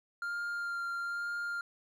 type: tone with vibrato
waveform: triangle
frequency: 1396.9 Hz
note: F6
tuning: in tune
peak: -32 dBFS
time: 0.22-1.61 s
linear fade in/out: 2 ms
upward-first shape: sine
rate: 1.1 Hz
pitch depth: 12 cents each way
effects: none